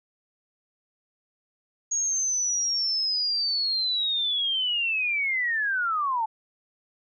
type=linear sweep; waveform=sine; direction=down; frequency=6645 to 858 Hz; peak=-23 dBFS; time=1.91-6.26 s; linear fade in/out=10 ms; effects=none